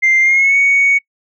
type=tone with pitch glide; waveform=sine; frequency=2093 to 2230 Hz; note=C7 to C#7; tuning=0 to +10 cents; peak=-7 dBFS; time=0.02-0.99 s; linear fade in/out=20 ms; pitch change=+110 cents; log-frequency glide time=0.21-0.57 s; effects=noise-tail reverb RT60 0.1 s tail -25 dB re dry + tanh soft clip ceiling -5 dBFS